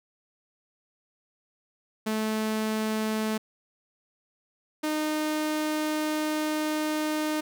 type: tone pair in turn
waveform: sawtooth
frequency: 217.6 / 306.9 Hz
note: A3 / D#4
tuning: -19 / -24 cents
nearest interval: tritone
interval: 595 cents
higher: second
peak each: -22 dBFS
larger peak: neither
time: 2.06-3.38 / 4.83-7.41 s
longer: second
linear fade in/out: 10 ms
effects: none